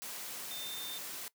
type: tone in noise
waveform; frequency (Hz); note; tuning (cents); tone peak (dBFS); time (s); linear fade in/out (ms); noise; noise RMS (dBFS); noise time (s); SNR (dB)
sine; 3602; A7; +40; -42; 0.51-0.98; 0; white; -43; 0.02-1.28; -2
effects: noise-tail reverb RT60 0.1 s tail -19 dB re dry + high-pass 150 Hz 12 dB/octave